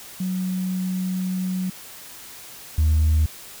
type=tone pair in turn; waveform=sine; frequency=185 / 77.78 Hz; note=F#3 / D#2; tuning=0 / 0 cents; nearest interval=octave + minor third; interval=1500 cents; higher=first; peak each=-22 / -13 dBFS; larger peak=second; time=0.2-1.7 / 2.78-3.26 s; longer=first; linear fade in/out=5 ms; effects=tanh soft clip ceiling -13 dBFS + white hiss -41 dBFS RMS until 3.6 s

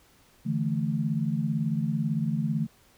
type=chord; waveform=sine; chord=D suspended second; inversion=none; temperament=equal; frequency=146.83 / 164.81 / 220 Hz; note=D3 / E3 / A3; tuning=0 / 0 / 0 cents; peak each=-29 dBFS; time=0.45-2.67 s; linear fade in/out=20 ms; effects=pink hiss -60 dBFS RMS until 2.97 s

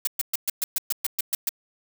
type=noise bursts; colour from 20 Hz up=blue; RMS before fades=-24 dBFS; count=11; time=0.05-1.492 s; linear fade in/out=2 ms; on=22 ms; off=120 ms; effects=none

